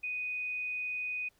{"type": "tone", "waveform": "sine", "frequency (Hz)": 2489, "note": "D#7", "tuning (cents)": 0, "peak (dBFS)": -33, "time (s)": [0.03, 1.29], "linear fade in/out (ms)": 10, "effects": ["pink hiss -70 dBFS RMS until 1.39 s"]}